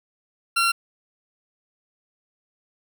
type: tone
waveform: 20% pulse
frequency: 1369 Hz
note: F6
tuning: 35 cents flat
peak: -13 dBFS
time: 0.56-0.72 s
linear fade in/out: 10 ms
effects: none